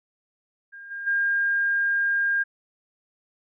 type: tone with level steps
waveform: sine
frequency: 1610 Hz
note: G6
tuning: 46 cents sharp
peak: -39 / -31 / -20 dBFS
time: 0.72-2.44 s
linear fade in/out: 20 ms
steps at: 0.9 / 1.06 s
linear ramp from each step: 20 ms
effects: none